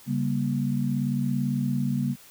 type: chord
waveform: sine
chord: G diminished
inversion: second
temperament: equal with one note detuned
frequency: 138.59 / 196 / 236.6 Hz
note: Db3 / G3 / Bb3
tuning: 0 / 0 / +26 cents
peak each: -27 / -29 / -27 dBFS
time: 0.06-2.16 s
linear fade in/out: 50 ms
effects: white hiss -51 dBFS RMS until 2.3 s